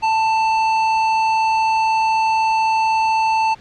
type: tone with hard clipping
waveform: sine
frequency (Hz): 886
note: A5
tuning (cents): +12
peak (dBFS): -16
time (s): 0.02-3.55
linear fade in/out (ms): 20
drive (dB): 15
effects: pink hiss -45 dBFS RMS until 3.6 s + low-pass 4000 Hz 12 dB/octave